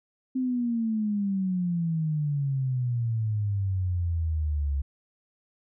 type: exponential sweep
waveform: sine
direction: down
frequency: 261.6 to 68.5 Hz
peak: -24 dBFS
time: 0.35-4.82 s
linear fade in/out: 10 ms
effects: none